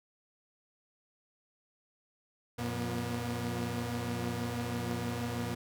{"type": "tone cluster", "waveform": "sawtooth", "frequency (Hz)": [89.4, 117.7, 177.3, 241.6], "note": ["F2", "A#2", "F3", "B3"], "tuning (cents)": [41, 17, 26, -38], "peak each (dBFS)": [-38, -33, -40, -33], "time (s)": [2.58, 5.55], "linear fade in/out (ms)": 10, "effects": []}